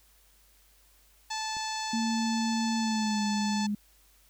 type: harmonic tone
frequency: 874 Hz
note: A5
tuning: 12 cents flat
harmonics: 1 / 2 / 3 / 4 / 5 / 6 / 7 / 8 / 9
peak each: -34 / -41 / -43 / -43 / -39 / -44 / -43 / -45 / -48 dBFS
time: 1.3-3.67 s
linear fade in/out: 10 ms
type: click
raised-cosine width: 3 ms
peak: -36 dBFS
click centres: 1.568 s
type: tone with pitch glide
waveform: sine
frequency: 226.9 to 206.9 Hz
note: A#3 to G#3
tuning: -47 to -6 cents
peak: -27 dBFS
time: 1.93-3.75 s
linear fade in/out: 5 ms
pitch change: -159 cents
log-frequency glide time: 2.76-3.23 s
effects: added 50 Hz sine -63 dBFS peak until 4.29 s + white hiss -63 dBFS RMS until 4.29 s